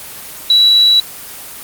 sine tone, 3922 Hz, B7, 13 cents flat, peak -5 dBFS, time 0.5-1 s, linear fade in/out 2 ms, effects white hiss -30 dBFS RMS until 1.63 s + Opus 24 kbps

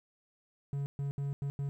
triangle tone bursts at uneven times, 140.4 Hz, C#3, 22 cents sharp, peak -30 dBFS, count 5, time 0.73-0.86 / 0.99-1.11 / 1.18-1.33 / 1.42-1.5 / 1.59-1.69 s, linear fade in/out 0 ms, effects 12-bit

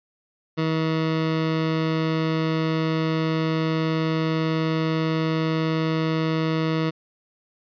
20% pulse tone, 159.9 Hz, D#3, 48 cents sharp, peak -16 dBFS, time 0.57-6.91 s, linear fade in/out 20 ms, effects resampled to 11025 Hz

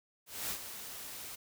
white noise with ADSR envelope, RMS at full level -36 dBFS, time 0.26-1.36 s, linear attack 240 ms, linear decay 76 ms, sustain -9 dB, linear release 12 ms, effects none

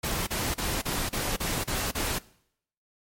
pink noise bursts, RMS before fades -29 dBFS, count 8, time 0.03-2.188 s, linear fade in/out 10 ms, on 240 ms, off 34 ms, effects noise-tail reverb RT60 0.7 s tail -21 dB re dry + MP3 64 kbps

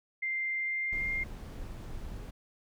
sine tone with pitch glide, 2093 to 2112 Hz, C7 to C7, 0 to +16 cents, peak -30 dBFS, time 0.22-1.24 s, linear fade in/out 10 ms, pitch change +16 cents, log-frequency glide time 0.57-1.12 s
brown noise, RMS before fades -41 dBFS, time 0.92-2.31 s, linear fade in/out 10 ms
effects none

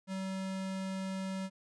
square tone, 190.7 Hz, G3, 47 cents flat, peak -36 dBFS, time 0.07-1.5 s, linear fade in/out 50 ms, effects resampled to 22050 Hz

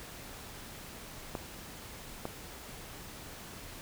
clicks, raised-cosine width 1 ms, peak -21 dBFS, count 2, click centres 1.352 / 2.254 s, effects pink hiss -47 dBFS RMS until 3.81 s

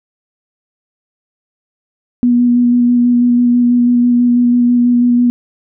sine tone with vibrato, 242.6 Hz, B3, 31 cents flat, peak -7 dBFS, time 2.23-5.3 s, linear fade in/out 0 ms, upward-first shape square, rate 6.1 Hz, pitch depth 11 cents each way, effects none

